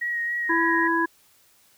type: tone with vibrato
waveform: sine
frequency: 1893 Hz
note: A#6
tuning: 26 cents sharp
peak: -24 dBFS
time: 0.01-0.88 s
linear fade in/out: 10 ms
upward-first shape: sine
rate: 3.6 Hz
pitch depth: 21 cents each way
type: harmonic tone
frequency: 332.6 Hz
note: E4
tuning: 16 cents sharp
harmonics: 1 / 3 / 5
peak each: -24 / -24 / -24 dBFS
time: 0.49-1.06 s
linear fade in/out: 10 ms
effects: white hiss -59 dBFS RMS until 1.77 s